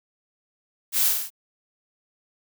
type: noise with echo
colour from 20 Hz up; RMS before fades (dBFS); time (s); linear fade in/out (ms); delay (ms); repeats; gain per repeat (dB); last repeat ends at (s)
blue; -22; 0.92-1.12; 50; 46; 4; -3; 1.304
effects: none